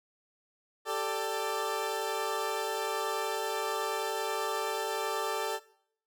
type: chord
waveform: 20% pulse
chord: G suspended second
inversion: none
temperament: equal with one note detuned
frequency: 392 / 442.5 / 587.3 Hz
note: G4 / A4 / D5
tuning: 0 / +10 / 0 cents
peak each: -32 / -28 / -32 dBFS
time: 0.85-5.6 s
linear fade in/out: 50 ms
effects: noise-tail reverb RT60 0.6 s tail -18 dB re dry